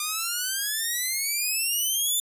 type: exponential sweep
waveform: 5% pulse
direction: up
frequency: 1200 to 3570 Hz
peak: -15 dBFS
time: 0-2.2 s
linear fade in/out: 2 ms
effects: resampled to 32000 Hz